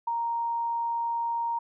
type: tone with ADSR envelope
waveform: sine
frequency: 932.3 Hz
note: A#5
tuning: in tune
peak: -23 dBFS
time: 0.07-1.59 s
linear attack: 8 ms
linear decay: 10 ms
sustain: -3 dB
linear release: 8 ms
effects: none